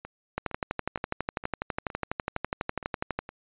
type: two click trains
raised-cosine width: 0.5 ms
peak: -13 / -24 dBFS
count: 35 / 8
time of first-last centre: 0.38-3.19 / 0.05-3.291 s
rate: 12.1 / 2.16 Hz
effects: resampled to 8000 Hz

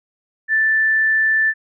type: tone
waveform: sine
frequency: 1763 Hz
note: A6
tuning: 3 cents sharp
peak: -13 dBFS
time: 0.48-1.54 s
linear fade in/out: 50 ms
effects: none

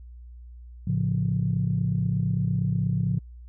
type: chord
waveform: sine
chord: A augmented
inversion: none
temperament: equal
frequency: 110 / 138.59 / 174.61 Hz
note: A2 / C#3 / E#3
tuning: 0 / 0 / 0 cents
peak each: -26 dBFS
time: 0.87-3.19 s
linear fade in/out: 5 ms
effects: tanh soft clip ceiling -13 dBFS + added 60 Hz sine -41 dBFS peak until 3.48 s

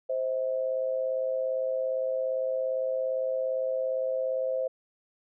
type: tone pair together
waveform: sine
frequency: 523 / 640.5 Hz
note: C5 / E5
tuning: -1 / -50 cents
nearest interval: major third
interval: 351 cents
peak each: -27 / -33 dBFS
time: 0.09-4.68 s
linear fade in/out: 10 ms
effects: none

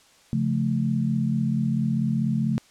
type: chord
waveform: sine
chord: Db augmented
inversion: none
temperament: equal with one note detuned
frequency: 138.59 / 174.61 / 219 Hz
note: Db3 / F3 / A3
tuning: 0 / 0 / -8 cents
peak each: -25 / -28 / -24 dBFS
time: 0.33-2.58 s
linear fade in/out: 0 ms
effects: white hiss -56 dBFS RMS until 2.7 s + low-pass 8000 Hz 12 dB/octave

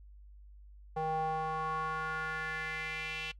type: tone with band-pass filter sweep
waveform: square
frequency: 157.9 Hz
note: D#3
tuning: 26 cents sharp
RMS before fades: -36 dBFS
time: 0.96-3.32 s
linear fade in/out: 10 ms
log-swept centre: 690 to 2800 Hz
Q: 3.9
effects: noise-tail reverb RT60 0.1 s tail -22 dB re dry + added 50 Hz sine -51 dBFS peak until 3.39 s

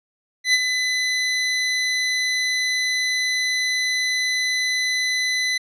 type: tone with ADSR envelope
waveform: 25% pulse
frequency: 2008 Hz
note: B6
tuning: 28 cents sharp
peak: -9 dBFS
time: 0.44-5.58 s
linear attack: 97 ms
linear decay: 38 ms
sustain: -7 dB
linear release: 8 ms
effects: resampled to 22050 Hz

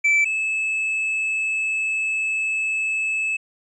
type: tone pair in turn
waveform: triangle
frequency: 2322 / 2606 Hz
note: D7 / E7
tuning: -20 / -20 cents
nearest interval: major second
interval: 200 cents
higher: second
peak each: -13 / -19 dBFS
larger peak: first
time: 0.04-0.25 / 0.25-3.37 s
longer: second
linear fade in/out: 10 ms
effects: resampled to 24000 Hz

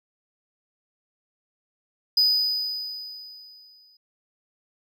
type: tone with exponential decay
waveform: triangle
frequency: 4978 Hz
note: D#8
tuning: in tune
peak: -14 dBFS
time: 2.17-3.97 s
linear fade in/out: 5 ms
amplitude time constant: 390 ms
effects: none

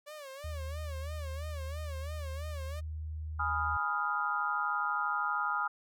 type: tone with vibrato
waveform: sawtooth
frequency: 570 Hz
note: C#5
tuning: 48 cents sharp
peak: -40 dBFS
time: 0.06-2.81 s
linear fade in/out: 20 ms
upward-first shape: sine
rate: 3 Hz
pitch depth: 130 cents each way
type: tone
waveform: sine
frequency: 77.78 Hz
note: D#2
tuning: in tune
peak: -36 dBFS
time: 0.44-3.77 s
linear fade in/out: 5 ms
type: chord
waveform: sine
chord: F half-diminished seventh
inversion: first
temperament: equal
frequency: 830.6 / 987.8 / 1244.5 / 1396.9 Hz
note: Ab5 / Cb6 / Eb6 / F6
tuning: 0 / 0 / 0 / 0 cents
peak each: -37 / -39 / -33 / -34 dBFS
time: 3.39-5.68 s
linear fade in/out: 10 ms
effects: none

